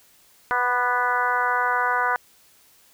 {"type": "harmonic tone with a mistuned harmonic", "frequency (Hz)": 246.9, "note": "B3", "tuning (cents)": 0, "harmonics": [2, 3, 4, 5, 6, 7, 8], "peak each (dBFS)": [-32, -28, -24, -27, -24, -32, -34], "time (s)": [0.51, 2.16], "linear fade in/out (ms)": 0, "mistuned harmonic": 5, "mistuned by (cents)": -27, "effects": ["white hiss -56 dBFS RMS until 2.93 s"]}